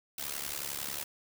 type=noise with amplitude modulation; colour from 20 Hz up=white; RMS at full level=-34 dBFS; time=0.18-1.04 s; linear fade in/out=5 ms; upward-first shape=sine; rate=71.1 Hz; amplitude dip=85%; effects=none